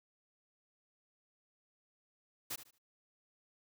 white noise with echo, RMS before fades -40 dBFS, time 2.5-2.56 s, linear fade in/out 10 ms, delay 75 ms, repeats 3, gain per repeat -12 dB, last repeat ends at 2.785 s, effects none

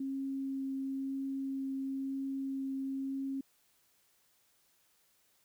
sine tone with vibrato, 269.9 Hz, C#4, 46 cents flat, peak -34 dBFS, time 0-3.41 s, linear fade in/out 5 ms, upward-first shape triangle, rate 1 Hz, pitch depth 8 cents each way, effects white hiss -71 dBFS RMS until 5.44 s

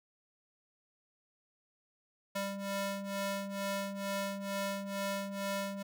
sawtooth ring-modulated tone, 395.8 Hz, G4, 17 cents sharp, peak -28 dBFS, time 2.35-5.83 s, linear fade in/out 10 ms, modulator 199 Hz, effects none

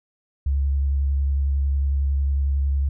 sine tone with vibrato, 69.3 Hz, C#2, in tune, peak -18 dBFS, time 0.46-2.89 s, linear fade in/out 5 ms, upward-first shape triangle, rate 11 Hz, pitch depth 26 cents each way, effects none

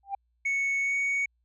sine tone with exponential growth, 792 Hz, G5, 18 cents sharp, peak -24 dBFS, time 0.03-0.15 s, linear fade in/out 5 ms, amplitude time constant 24 ms
sine tone with pitch glide, 2214 to 2233 Hz, C#7 to C#7, -3 to +12 cents, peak -22 dBFS, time 0.45-1.26 s, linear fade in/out 10 ms, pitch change +15 cents, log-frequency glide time 0.81-0.95 s
effects tanh soft clip ceiling -24 dBFS + added 59 Hz sine -69 dBFS peak until 1.44 s

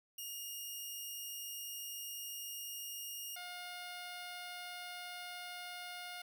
10% pulse tone pair in turn, 2842 / 713 Hz, F7 / F5, +30 / +36 cents, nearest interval 2 octaves, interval 2394 cents, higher first, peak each -34 / -36 dBFS, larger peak first, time 0.18-3.36 / 3.36-6.22 s, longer first, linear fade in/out 5 ms, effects none

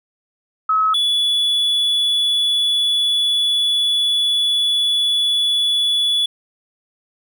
sine / triangle tone pair in turn, 1285 / 3424 Hz, E6 / A7, -45 / -48 cents, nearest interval octave + perfect fourth, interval 1697 cents, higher second, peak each -13 dBFS, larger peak neither, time 0.69-0.94 / 0.94-6.26 s, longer second, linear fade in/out 5 ms, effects none

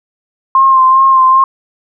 sine tone with vibrato, 1057 Hz, C6, 17 cents sharp, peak -4 dBFS, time 0.55-1.44 s, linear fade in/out 2 ms, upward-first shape sine, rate 2.5 Hz, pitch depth 28 cents each way, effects none

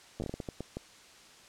slowing click train, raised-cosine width 2 ms, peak -23 dBFS, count 11, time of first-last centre 0.2-0.77 s, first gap 9 ms, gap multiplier 1.38, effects white hiss -55 dBFS RMS until 1.48 s + low-pass 7000 Hz 12 dB/octave

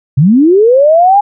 sine linear sweep, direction up, 122.7 to 832 Hz, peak -3 dBFS, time 0.17-1.21 s, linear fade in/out 10 ms, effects none

